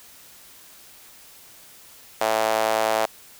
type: tone with high-pass filter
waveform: sawtooth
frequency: 110 Hz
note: A2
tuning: in tune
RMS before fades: -22 dBFS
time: 2.21-3.06 s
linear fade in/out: 0 ms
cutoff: 660 Hz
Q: 2.9
effects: white hiss -48 dBFS RMS until 3.39 s